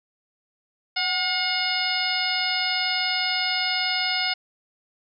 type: harmonic tone with a mistuned harmonic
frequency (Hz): 721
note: F#5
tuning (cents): -45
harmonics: 1 / 2 / 3 / 4 / 5 / 6 / 7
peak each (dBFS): -31 / -31 / -28 / -30 / -32 / -30 / -28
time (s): 0.96-4.34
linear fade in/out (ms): 10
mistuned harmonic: 1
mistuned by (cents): +56
effects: none